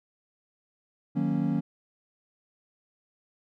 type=chord; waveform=triangle; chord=D# minor seventh; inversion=none; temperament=equal; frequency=155.56 / 185 / 233.1 / 277.2 Hz; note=D#3 / F#3 / A#3 / C#4; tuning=0 / 0 / 0 / 0 cents; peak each=-28 dBFS; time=1.15-1.61 s; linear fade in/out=20 ms; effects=none